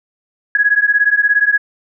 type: beating tone pair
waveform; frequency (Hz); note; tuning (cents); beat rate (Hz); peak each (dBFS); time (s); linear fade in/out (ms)
sine; 1661.2 / 1678.2; G#6 / G#6; 0 / +18; 17; -13; 0.55-1.58; 2
effects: none